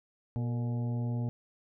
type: harmonic tone with a mistuned harmonic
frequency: 120 Hz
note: B2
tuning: 49 cents flat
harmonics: 1 / 2 / 3 / 4 / 5 / 6 / 7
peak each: -30 / -37 / -50 / -48 / -50 / -54 / -52 dBFS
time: 0.36-1.29 s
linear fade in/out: 0 ms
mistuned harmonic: 4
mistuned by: -70 cents
effects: none